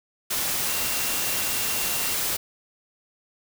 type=tone in noise; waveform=sine; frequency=2750 Hz; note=F7; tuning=27 cents flat; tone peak=-36 dBFS; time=0.67-2.15 s; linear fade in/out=10 ms; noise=white; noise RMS=-26 dBFS; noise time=0.3-2.37 s; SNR=-13 dB; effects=none

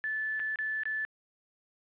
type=tone with dropouts; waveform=sine; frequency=1744 Hz; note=A6; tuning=16 cents flat; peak=-30 dBFS; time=0.04-1.05 s; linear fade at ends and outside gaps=0 ms; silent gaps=0.395-0.4 / 0.558-0.588 / 0.834-0.855 s; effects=resampled to 8000 Hz + 10-bit

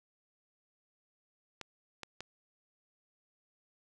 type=clicks; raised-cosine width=0.2 ms; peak=-24 dBFS; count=3; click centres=1.613 / 2.033 / 2.206 s; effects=none

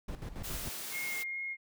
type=noise with tremolo; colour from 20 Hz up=brown; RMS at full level=-38 dBFS; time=0.08-0.69 s; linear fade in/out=5 ms; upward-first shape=square; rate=7.2 Hz; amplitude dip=65%
type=high-pass noise; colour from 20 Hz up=white; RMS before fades=-41 dBFS; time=0.43-1.24 s; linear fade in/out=20 ms; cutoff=110 Hz; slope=96 dB/octave
type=tone with vibrato; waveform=sine; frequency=2139 Hz; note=C7; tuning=38 cents sharp; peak=-35 dBFS; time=0.91-1.57 s; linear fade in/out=50 ms; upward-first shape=sine; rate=2.4 Hz; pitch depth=10 cents each way
effects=none

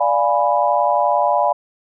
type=chord; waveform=sine; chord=D diminished seventh; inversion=none; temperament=equal; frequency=587.3 / 698.5 / 830.6 / 987.8 Hz; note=D5 / F5 / Ab5 / Cb6; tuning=0 / 0 / 0 / 0 cents; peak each=-19 dBFS; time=0-1.53 s; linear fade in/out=10 ms; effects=none

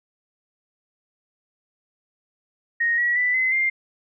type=tone with pitch steps; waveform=sine; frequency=1867 / 1923.9 / 1982.6 / 2043 / 2105 Hz; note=A#6 / B6 / B6 / C7 / C7; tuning=+2 / -46 / +6 / -42 / +10 cents; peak=-18 dBFS; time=2.8-3.7 s; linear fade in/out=10 ms; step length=180 ms; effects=none

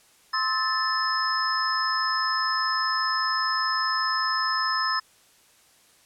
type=tone cluster; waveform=sine; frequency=1049 / 1294 / 1760 / 5160 Hz; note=C6 / E6 / A6 / E8; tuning=+4 / -32 / 0 / -38 cents; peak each=-28 dBFS; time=0.33-5 s; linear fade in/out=10 ms; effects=white hiss -58 dBFS RMS until 6.05 s + low-pass 11000 Hz 12 dB/octave

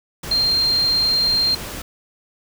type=tone in noise; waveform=sine; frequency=4186 Hz; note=C8; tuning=in tune; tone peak=-15 dBFS; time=0.31-1.55 s; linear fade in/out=5 ms; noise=pink; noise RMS=-31 dBFS; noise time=0.23-1.82 s; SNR=+13 dB; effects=none

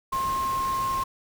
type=tone in noise; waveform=sine; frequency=1065 Hz; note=C6; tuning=30 cents sharp; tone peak=-24 dBFS; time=0.12-1.04 s; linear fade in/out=10 ms; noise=pink; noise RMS=-37 dBFS; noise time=0.12-1.04 s; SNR=+10 dB; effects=none

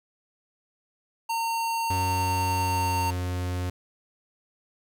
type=tone; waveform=square; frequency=915 Hz; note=A#5; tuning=32 cents flat; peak=-26 dBFS; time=1.29-3.11 s; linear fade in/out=10 ms
type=tone with pitch glide; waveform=45% pulse; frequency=92.5 to 89.97 Hz; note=F#2 to F#2; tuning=0 to -48 cents; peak=-27 dBFS; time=1.9-3.7 s; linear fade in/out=5 ms; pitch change=-48 cents; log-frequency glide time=2.61-3.1 s
effects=10-bit

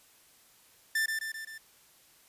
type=tone with echo; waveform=45% pulse; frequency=1777 Hz; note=A6; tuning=17 cents sharp; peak=-26 dBFS; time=0.95-1.06 s; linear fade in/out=5 ms; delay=130 ms; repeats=4; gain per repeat=-4 dB; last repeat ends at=1.58 s; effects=white hiss -61 dBFS RMS until 2.28 s + resampled to 32000 Hz

